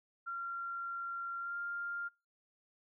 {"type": "tone with pitch glide", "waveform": "sine", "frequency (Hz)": [1378, 1398], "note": ["F6", "F6"], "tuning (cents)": [-24, 1], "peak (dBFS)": -37, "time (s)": [0.26, 2.09], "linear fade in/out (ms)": 20, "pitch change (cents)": 25, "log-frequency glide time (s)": [1.4, 1.57], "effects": ["noise-tail reverb RT60 0.3 s tail -25 dB re dry"]}